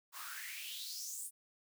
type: noise with high-pass filter sweep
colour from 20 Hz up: white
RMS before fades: -45 dBFS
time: 0.12-1.31 s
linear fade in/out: 50 ms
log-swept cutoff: 1000 to 9600 Hz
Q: 5.1
effects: none